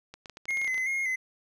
clicks, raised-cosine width 0.2 ms, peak -26 dBFS, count 12, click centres 0.14 / 0.258 / 0.297 / 0.371 / 0.455 / 0.507 / 0.572 / 0.616 / 0.646 / 0.677 / 0.744 / 0.779 s
triangle tone with vibrato, 2093 Hz, C7, in tune, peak -25 dBFS, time 0.48-1.16 s, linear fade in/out 10 ms, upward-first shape square, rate 2.6 Hz, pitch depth 43 cents each way
effects none

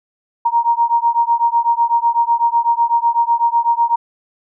sine beating tone pair, 932.3 / 940.3 Hz, A#5 / A#5, 0 / +15 cents, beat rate 8 Hz, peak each -15 dBFS, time 0.45-3.96 s, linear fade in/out 10 ms, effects none

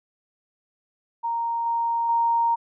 sine tone with level steps, 930 Hz, A#5, 4 cents flat, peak -23 / -21 / -18 dBFS, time 1.23-2.56 s, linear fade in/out 20 ms, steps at 1.66 / 2.09 s, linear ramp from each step 2 ms, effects none

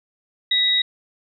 sine tone pair together, 1985 / 3795 Hz, B6 / A#7, +8 / +30 cents, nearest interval major seventh, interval 1122 cents, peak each -25 / -16 dBFS, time 0.51-0.82 s, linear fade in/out 5 ms, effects none

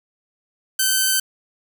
5% pulse tone, 1538 Hz, G6, 33 cents flat, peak -5 dBFS, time 0.79-1.2 s, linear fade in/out 5 ms, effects none

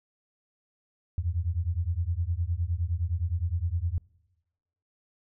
sine beating tone pair, 81.4 / 91.1 Hz, E2 / F#2, -21 / -26 cents, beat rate 9.7 Hz, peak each -29 dBFS, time 1.18-3.98 s, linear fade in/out 0 ms, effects noise-tail reverb RT60 1.0 s tail -23 dB re dry

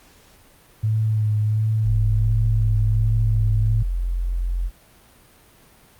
sine tone with vibrato, 108 Hz, A2, 32 cents flat, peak -17 dBFS, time 0.83-3.83 s, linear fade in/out 10 ms, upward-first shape sine, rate 1.4 Hz, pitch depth 28 cents each way
sine tone, 43.88 Hz, F1, 9 cents sharp, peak -20 dBFS, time 1.83-4.71 s, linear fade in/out 50 ms
effects pink hiss -52 dBFS RMS until 5.99 s + Opus 48 kbps

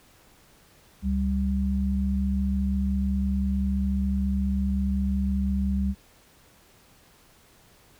sine tone pair together, 70.18 / 196 Hz, C#2 / G3, +22 / 0 cents, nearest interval octave + tritone, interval 1778 cents, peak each -25 dBFS, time 1.02-5.95 s, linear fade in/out 50 ms, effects pink hiss -57 dBFS RMS until 7.99 s

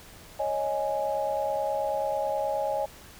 sine chord, C# suspended second, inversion none, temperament just, 554.4 / 623.7 / 831.5 Hz, C#5 / D#5 / G#5, 0 / +4 / +2 cents, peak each -30 dBFS, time 0.39-2.86 s, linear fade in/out 10 ms, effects pink hiss -49 dBFS RMS until 3.19 s

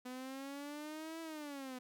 sawtooth exponential two-way sweep, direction up then down, 249.4 to 329.6 to 249.4 Hz, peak -40 dBFS, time 0.05-1.79 s, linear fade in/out 10 ms, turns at 1.21 s, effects none

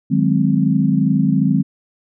sine chord, Ab dominant seventh, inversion second, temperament equal with one note detuned, 153.24 / 185 / 207.7 / 261.6 Hz, Eb3 / Gb3 / Ab3 / C4, -26 / 0 / 0 / 0 cents, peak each -18 dBFS, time 0.1-1.63 s, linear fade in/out 20 ms, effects none

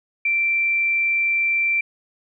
sine tone, 2349 Hz, D7, in tune, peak -17 dBFS, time 0.25-1.81 s, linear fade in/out 5 ms, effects none

